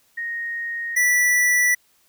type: tone pair in turn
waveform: sine / square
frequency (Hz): 1864.7 / 1963.5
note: A#6 / B6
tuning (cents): 0 / -11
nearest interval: minor second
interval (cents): 89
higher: second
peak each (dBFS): -25 / -16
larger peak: second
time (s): 0.17-0.96 / 0.96-1.75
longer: neither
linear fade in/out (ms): 10
effects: white hiss -61 dBFS RMS until 2.08 s